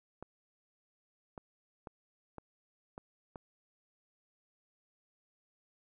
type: clicks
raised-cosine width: 1 ms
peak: -30 dBFS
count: 6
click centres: 0.226 / 1.378 / 1.872 / 2.383 / 2.979 / 3.358 s
effects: none